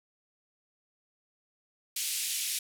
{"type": "band-pass noise", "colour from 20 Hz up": "white", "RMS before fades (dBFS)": -33, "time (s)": [1.96, 2.59], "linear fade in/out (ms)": 5, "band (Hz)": [2400, 12000], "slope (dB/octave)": 24, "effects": []}